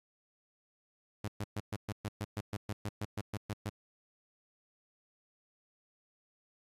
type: tone bursts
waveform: sawtooth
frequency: 103.83 Hz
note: G#2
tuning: in tune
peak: -31 dBFS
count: 16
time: 1.24-3.696 s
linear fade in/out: 5 ms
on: 41 ms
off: 120 ms
effects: resampled to 32000 Hz + 11-bit